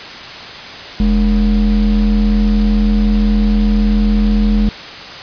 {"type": "ring-modulated tone", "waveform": "triangle", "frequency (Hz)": 127.8, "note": "C3", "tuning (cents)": -40, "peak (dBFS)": -4, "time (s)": [1, 4.69], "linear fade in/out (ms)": 0, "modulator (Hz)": 82.8, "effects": ["white hiss -29 dBFS RMS until 5.22 s", "resampled to 11025 Hz"]}